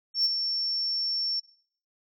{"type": "tone with ADSR envelope", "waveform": "sine", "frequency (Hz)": 5440, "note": "F8", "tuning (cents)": -46, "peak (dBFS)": -17, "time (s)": [0.14, 1.4], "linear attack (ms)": 110, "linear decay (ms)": 27, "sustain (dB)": -8, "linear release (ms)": 7, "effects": ["noise-tail reverb RT60 0.5 s tail -19 dB re dry", "tanh soft clip ceiling -18 dBFS"]}